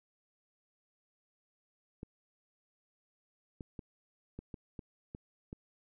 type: clicks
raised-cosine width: 3 ms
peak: -30 dBFS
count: 8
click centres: 2.031 / 3.608 / 3.792 / 4.39 / 4.542 / 4.792 / 5.149 / 5.529 s
effects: none